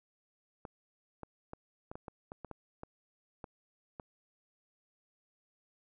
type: clicks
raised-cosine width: 1 ms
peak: -29 dBFS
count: 12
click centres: 0.652 / 1.233 / 1.534 / 1.915 / 1.955 / 2.082 / 2.319 / 2.447 / 2.513 / 2.834 / 3.442 / 3.998 s
effects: none